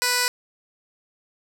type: tone with band-pass filter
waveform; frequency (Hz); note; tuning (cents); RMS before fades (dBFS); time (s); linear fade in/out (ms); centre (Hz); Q
15% pulse; 493.9; B4; 0; -22; 0.02-0.28; 0; 6500; 0.61
effects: none